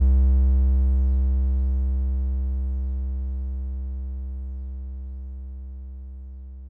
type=tone with level ramp; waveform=triangle; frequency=65.41 Hz; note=C2; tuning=in tune; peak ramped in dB=-11 to -34 dBFS; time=0-6.69 s; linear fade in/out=20 ms; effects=none